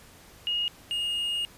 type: tone pair in turn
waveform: sine / triangle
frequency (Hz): 2866 / 2851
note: F7 / F7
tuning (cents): +44 / +35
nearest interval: unison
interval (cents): 9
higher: first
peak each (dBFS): -25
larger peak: neither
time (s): 0.47-0.68 / 0.91-1.45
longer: second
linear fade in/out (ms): 0
effects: pink hiss -52 dBFS RMS until 1.57 s + resampled to 32000 Hz